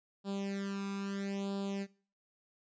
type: tone with flanger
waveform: sawtooth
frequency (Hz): 197.7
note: G3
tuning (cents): +15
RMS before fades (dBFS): -38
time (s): 0.24-1.87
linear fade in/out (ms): 50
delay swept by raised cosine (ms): 0.24 to 0.81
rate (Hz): 0.76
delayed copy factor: +0.9
effects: noise-tail reverb RT60 0.4 s tail -20 dB re dry + resampled to 16000 Hz